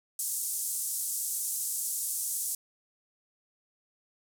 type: band-pass noise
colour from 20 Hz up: pink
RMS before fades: -33 dBFS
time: 0.19-2.55 s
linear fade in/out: 2 ms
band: 7500 to 13000 Hz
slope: 24 dB/octave
effects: none